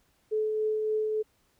sine tone with tremolo, 431.6 Hz, A4, 33 cents flat, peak -24 dBFS, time 0.31-1.23 s, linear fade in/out 20 ms, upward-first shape triangle, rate 3.5 Hz, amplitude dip 30%, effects pink hiss -69 dBFS RMS until 1.59 s

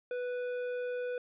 triangle tone with tanh clipping, 493.9 Hz, B4, in tune, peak -35 dBFS, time 0.11-1.18 s, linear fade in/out 2 ms, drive 15 dB, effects resampled to 8000 Hz

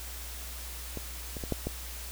clicks, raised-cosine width 2 ms, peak -23 / -25 / -23 / -15 / -18 dBFS, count 5, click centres 0.973 / 1.368 / 1.438 / 1.523 / 1.67 s, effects added 60 Hz sine -41 dBFS peak until 2.11 s + white hiss -43 dBFS RMS until 2.11 s

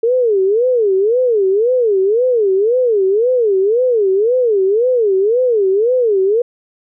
sine tone with vibrato, 439.6 Hz, A4, 2 cents flat, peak -10 dBFS, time 0.03-6.42 s, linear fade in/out 5 ms, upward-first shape sine, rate 1.9 Hz, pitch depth 260 cents each way, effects none

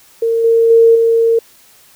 sine tone with level steps, 457.9 Hz, A#4, 31 cents flat, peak -11 / -7 / -4 / -8 dBFS, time 0.22-1.39 s, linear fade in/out 5 ms, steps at 0.44 / 0.7 / 0.95 s, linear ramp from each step 5 ms, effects white hiss -46 dBFS RMS until 1.95 s

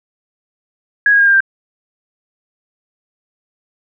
sine tone with pitch steps, 1661.2 / 1640.2 / 1619.5 / 1599.1 / 1578.9 Hz, G#6 / G#6 / G#6 / G6 / G6, 0 / -22 / -44 / +34 / +12 cents, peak -7 dBFS, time 1.06-1.405 s, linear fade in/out 2 ms, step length 69 ms, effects none

